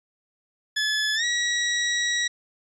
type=tone with pitch glide; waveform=20% pulse; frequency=1718 to 1917.3 Hz; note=A6 to A#6; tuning=-42 to +48 cents; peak=-17 dBFS; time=0.76-2.28 s; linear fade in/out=10 ms; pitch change=+190 cents; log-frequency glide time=1.15-1.24 s; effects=resampled to 22050 Hz